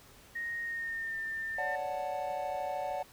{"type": "tone with pitch glide", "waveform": "sine", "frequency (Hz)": [1864.7, 1796], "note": ["A#6", "A6"], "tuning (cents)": [0, 35], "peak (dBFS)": -34, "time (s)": [0.35, 1.76], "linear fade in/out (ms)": 10, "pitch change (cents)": -65, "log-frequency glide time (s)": [0.62, 1.21]}
{"type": "chord", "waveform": "triangle", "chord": "D major seventh", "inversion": "third", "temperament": "equal", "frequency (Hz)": [554.4, 587.3, 740, 880], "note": ["C#5", "D5", "F#5", "A5"], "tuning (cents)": [0, 0, 0, 0], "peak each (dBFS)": [-39, -37, -34, -39], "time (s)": [1.58, 3.03], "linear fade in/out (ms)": 5}
{"effects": ["pink hiss -57 dBFS RMS until 3.12 s"]}